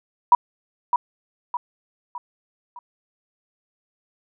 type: tone with echo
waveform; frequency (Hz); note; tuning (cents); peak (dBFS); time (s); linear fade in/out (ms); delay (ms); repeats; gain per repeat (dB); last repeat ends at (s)
sine; 970; B5; -31; -8; 0.32-0.35; 2; 610; 4; -7; 2.79
effects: none